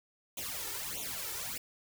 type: noise with flanger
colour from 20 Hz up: white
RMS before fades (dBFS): -39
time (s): 0.37-1.58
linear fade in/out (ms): 5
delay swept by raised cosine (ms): 0.29 to 2.29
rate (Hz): 1.6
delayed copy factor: +1
effects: none